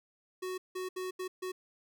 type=tone bursts at uneven times; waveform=square; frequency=370 Hz; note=F#4; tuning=in tune; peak=-36 dBFS; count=5; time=0.42-0.58 / 0.75-0.89 / 0.96-1.11 / 1.19-1.28 / 1.42-1.52 s; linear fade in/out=10 ms; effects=none